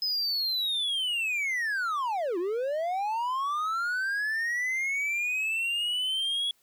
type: linear two-way sweep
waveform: triangle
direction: down then up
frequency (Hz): 5100 to 332.3 to 3368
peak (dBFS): -25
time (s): 0.02-6.51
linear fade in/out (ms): 2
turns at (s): 2.38
effects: white hiss -67 dBFS RMS until 6.62 s